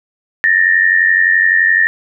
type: tone pair together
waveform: sine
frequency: 1773 / 1864.7 Hz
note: A6 / A#6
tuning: +13 / 0 cents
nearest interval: minor second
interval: 87 cents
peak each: -11 dBFS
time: 0.44-1.87 s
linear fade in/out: 0 ms
effects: none